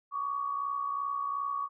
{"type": "tone pair together", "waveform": "sine", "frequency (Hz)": [1123, 1185.7], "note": ["C#6", "D6"], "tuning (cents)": [22, 16], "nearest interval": "minor second", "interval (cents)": 94, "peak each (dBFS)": [-31, -38], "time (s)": [0.11, 1.69], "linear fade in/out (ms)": 50, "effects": []}